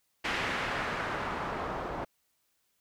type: noise with low-pass filter sweep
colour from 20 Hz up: white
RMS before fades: -34 dBFS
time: 0.24-2.05 s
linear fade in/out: 10 ms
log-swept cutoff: 2300 to 820 Hz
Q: 1.2
effects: white hiss -75 dBFS RMS until 2.8 s